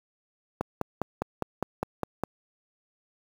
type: click train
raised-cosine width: 1 ms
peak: -13 dBFS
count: 9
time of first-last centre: 0.61-2.236 s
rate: 4.92 Hz
effects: high-pass 80 Hz 12 dB/octave + 7-bit